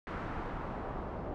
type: noise with low-pass filter sweep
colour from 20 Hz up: pink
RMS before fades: -39 dBFS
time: 0.07-1.34 s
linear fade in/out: 0 ms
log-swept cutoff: 1500 to 800 Hz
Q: 1.3
effects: none